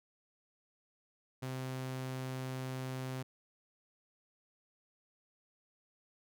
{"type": "tone", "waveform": "sawtooth", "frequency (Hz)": 130, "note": "C3", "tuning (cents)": -11, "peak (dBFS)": -34, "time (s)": [1.42, 3.23], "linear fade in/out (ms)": 10, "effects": []}